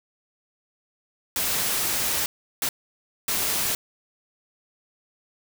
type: noise bursts at uneven times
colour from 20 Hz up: white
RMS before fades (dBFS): -25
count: 3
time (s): 1.36-2.26 / 2.62-2.69 / 3.28-3.75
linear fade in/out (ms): 2
effects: none